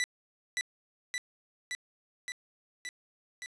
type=tone with echo; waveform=sawtooth; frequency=1975.5 Hz; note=B6; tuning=in tune; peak=-24 dBFS; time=0-0.04 s; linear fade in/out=0 ms; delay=570 ms; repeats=6; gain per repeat=-2 dB; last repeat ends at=3.46 s; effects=resampled to 22050 Hz + 9-bit